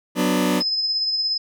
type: chord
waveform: sawtooth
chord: B minor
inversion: second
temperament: just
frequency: 185.21 / 246.9 / 296.3 Hz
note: F#3 / B3 / D4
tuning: +2 / 0 / +15 cents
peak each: -18 dBFS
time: 0.15-0.63 s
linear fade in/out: 50 ms
type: tone with tremolo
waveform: sine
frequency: 5100 Hz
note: D#8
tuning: 42 cents sharp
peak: -18 dBFS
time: 0.6-1.38 s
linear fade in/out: 10 ms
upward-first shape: sine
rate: 17 Hz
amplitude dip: 35%
effects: none